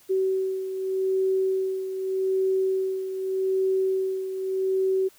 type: beating tone pair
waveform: sine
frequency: 380 / 380.83 Hz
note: F#4 / F#4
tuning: +46 / +50 cents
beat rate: 0.83 Hz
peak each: -23 / -30 dBFS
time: 0.09-5.09 s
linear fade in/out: 20 ms
effects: white hiss -56 dBFS RMS until 5.18 s